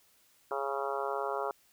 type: harmonic tone with a mistuned harmonic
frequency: 138.2 Hz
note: C#3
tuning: 5 cents flat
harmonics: 3 / 4 / 5 / 6 / 7 / 8 / 9 / 10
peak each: -37 / -38 / -39 / -40 / -40 / -41 / -42 / -42 dBFS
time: 0.51-1.51 s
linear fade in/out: 2 ms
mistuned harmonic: 10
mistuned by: -16 cents
effects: white hiss -66 dBFS RMS until 1.72 s